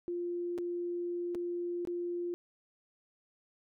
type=tone with dropouts; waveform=sine; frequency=349.2 Hz; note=F4; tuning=in tune; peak=-33 dBFS; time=0.08-2.34 s; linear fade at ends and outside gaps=0 ms; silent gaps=0.579-0.585 / 1.348-1.353 / 1.851-1.873 s; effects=none